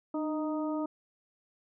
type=harmonic tone with a mistuned harmonic; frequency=311.1 Hz; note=D#4; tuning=in tune; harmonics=1 / 2 / 3 / 4; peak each=-31 / -37 / -41 / -43 dBFS; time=0.14-0.86 s; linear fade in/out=5 ms; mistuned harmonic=1; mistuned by=-40 cents; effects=none